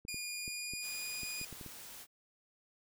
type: clicks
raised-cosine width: 3 ms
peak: -35 dBFS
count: 9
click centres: 0.051 / 0.144 / 0.479 / 0.736 / 1.233 / 1.414 / 1.527 / 1.612 / 1.663 s
type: tone with pitch glide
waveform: 15% pulse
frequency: 2432 to 2459 Hz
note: D#7 to D#7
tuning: -40 to -21 cents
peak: -32 dBFS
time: 0.08-1.45 s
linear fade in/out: 5 ms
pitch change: +19 cents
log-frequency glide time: 0.41-1.15 s
type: noise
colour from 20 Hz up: white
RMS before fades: -50 dBFS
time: 0.81-2.07 s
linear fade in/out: 50 ms
effects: none